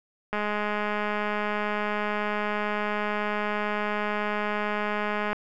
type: click train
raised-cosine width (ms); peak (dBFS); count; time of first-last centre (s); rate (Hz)
0.5; -14; 1046; 0.33-5.33; 209
effects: none